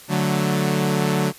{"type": "chord", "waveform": "sawtooth", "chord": "D major", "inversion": "none", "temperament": "equal", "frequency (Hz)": [146.83, 185, 220], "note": ["D3", "F#3", "A3"], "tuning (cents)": [0, 0, 0], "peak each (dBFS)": [-18, -18, -22], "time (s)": [0.08, 1.33], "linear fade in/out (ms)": 50, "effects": ["white hiss -44 dBFS RMS until 1.38 s", "resampled to 32000 Hz"]}